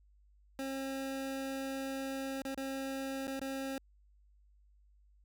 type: tone with dropouts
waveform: 25% pulse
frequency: 269.2 Hz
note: C4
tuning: 49 cents sharp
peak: -33 dBFS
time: 0.59-3.78 s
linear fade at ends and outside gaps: 1 ms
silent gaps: 2.419-2.451 / 2.545-2.575 / 3.27-3.278 / 3.395-3.414 s
effects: added 50 Hz sine -62 dBFS peak until 5.24 s